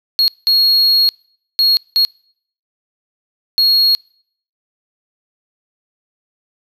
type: tone bursts at uneven times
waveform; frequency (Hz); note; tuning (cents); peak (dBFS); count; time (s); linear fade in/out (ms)
triangle; 4300; C8; +47; -8; 5; 0.19-0.28 / 0.47-1.09 / 1.59-1.77 / 1.96-2.05 / 3.58-3.95; 0
effects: noise-tail reverb RT60 0.6 s tail -26 dB re dry